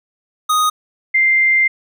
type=tone pair in turn; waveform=square / sine; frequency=1244.5 / 2093 Hz; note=D#6 / C7; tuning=0 / 0 cents; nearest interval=major sixth; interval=900 cents; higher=second; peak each=-13 / -10 dBFS; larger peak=second; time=0.49-0.7 / 1.14-1.68 s; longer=second; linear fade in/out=10 ms; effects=none